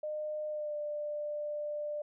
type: tone with pitch glide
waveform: sine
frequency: 608 to 594.1 Hz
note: D#5 to D5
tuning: -40 to +20 cents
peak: -34 dBFS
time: 0.03-2.02 s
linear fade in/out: 5 ms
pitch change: -40 cents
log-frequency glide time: 0.48-0.76 s
effects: none